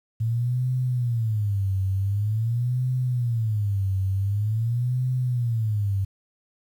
sine tone with vibrato, 110.4 Hz, A2, 6 cents sharp, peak -21 dBFS, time 0.2-6.05 s, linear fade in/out 10 ms, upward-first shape sine, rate 0.46 Hz, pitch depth 250 cents each way, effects 9-bit

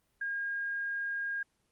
sine tone, 1622 Hz, G#6, 41 cents flat, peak -32 dBFS, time 0.21-1.43 s, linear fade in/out 5 ms, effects pink hiss -75 dBFS RMS until 1.71 s + Opus 24 kbps

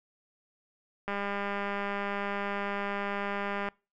click train, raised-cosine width 0.5 ms, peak -19 dBFS, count 525, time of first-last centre 1.08-3.687 s, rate 201 Hz, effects noise-tail reverb RT60 0.3 s tail -25 dB re dry

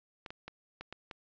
clicks, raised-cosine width 0.3 ms, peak -27 dBFS, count 6, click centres 0.262 / 0.305 / 0.48 / 0.81 / 0.926 / 1.112 s, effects resampled to 16000 Hz

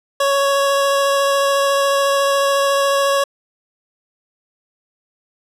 25% pulse tone with vibrato, 556 Hz, C#5, 5 cents sharp, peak -10 dBFS, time 0.2-3.24 s, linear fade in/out 5 ms, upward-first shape sine, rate 14 Hz, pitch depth 9 cents each way, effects low-pass 12000 Hz 12 dB/octave

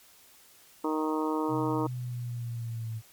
harmonic tone, 155.56 Hz, D#3, in tune, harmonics 2 / 3 / 4 / 5 / 6 / 7 / 8, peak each -29 / -33 / -41 / -42 / -34 / -38 / -40 dBFS, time 0.84-1.87 s, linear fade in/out 5 ms
sine linear sweep, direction down, 130.81 to 111.2 Hz, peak -32 dBFS, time 1.48-3.02 s, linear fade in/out 50 ms
effects white hiss -57 dBFS RMS until 3.12 s + MP3 96 kbps

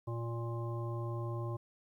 harmonic tone, 116.9 Hz, A#2, 5 cents sharp, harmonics 1 / 3 / 5 / 7 / 9, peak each -36 / -43 / -47 / -52 / -47 dBFS, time 0.07-1.57 s, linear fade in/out 10 ms, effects 12-bit

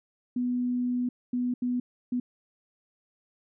sine tone bursts at uneven times, 246.9 Hz, B3, in tune, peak -25 dBFS, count 4, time 0.36-1.09 / 1.33-1.54 / 1.62-1.8 / 2.12-2.2 s, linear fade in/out 5 ms, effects none

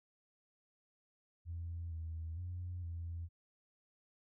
sine tone with pitch steps, 84.6 / 81.3 / 89 / 84.5 Hz, E2 / E2 / F2 / E2, +45 / -23 / +33 / +43 cents, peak -39 dBFS, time 1.45-3.29 s, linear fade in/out 50 ms, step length 460 ms, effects tanh soft clip ceiling -35 dBFS

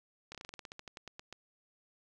slowing click train, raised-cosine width 0.2 ms, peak -28 dBFS, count 16, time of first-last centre 0.32-1.327 s, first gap 27 ms, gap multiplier 1.12, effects none

